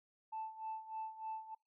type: tone with tremolo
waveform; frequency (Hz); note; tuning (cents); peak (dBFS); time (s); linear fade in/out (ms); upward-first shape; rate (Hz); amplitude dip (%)
sine; 880; A5; 0; -38; 0.32-1.55; 10; sine; 3.3; 80
effects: noise-tail reverb RT60 0.2 s tail -24 dB re dry + tanh soft clip ceiling -36 dBFS